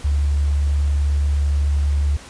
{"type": "tone", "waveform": "sine", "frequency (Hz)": 72, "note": "D2", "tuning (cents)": -34, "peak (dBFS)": -15, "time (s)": [0.04, 2.17], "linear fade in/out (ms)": 10, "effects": ["pink hiss -40 dBFS RMS until 2.29 s", "resampled to 22050 Hz"]}